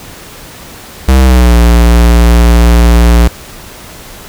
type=tone with pitch glide; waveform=square; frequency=65.4 to 58.6 Hz; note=C2 to A#1; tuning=0 to +10 cents; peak=-3 dBFS; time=1.08-3.28 s; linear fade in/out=5 ms; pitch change=-190 cents; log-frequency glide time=1.2-1.57 s; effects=pink hiss -30 dBFS RMS until 4.28 s